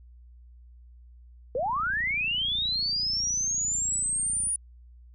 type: linear sweep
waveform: sine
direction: up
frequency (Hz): 462.7 to 9700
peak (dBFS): -25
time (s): 1.55-4.56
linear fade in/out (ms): 2
type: click train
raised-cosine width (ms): 5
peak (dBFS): -33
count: 86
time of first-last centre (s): 1.56-4.471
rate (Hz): 29.2
effects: added 60 Hz sine -48 dBFS peak until 5.14 s